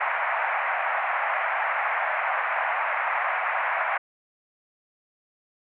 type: band-pass noise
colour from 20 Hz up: pink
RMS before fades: -26 dBFS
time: 0-3.98 s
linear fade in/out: 10 ms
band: 660 to 2300 Hz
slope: 48 dB/octave
effects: none